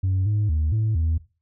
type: tone with pitch steps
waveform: sine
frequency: 94.4 / 105 / 77.2 / 109.3 / 80.5 Hz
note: F#2 / G#2 / D#2 / A2 / E2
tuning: +35 / +19 / -13 / -11 / -41 cents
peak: -17 dBFS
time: 0.03-1.18 s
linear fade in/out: 10 ms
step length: 230 ms
effects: noise-tail reverb RT60 0.3 s tail -17 dB re dry + tanh soft clip ceiling -17 dBFS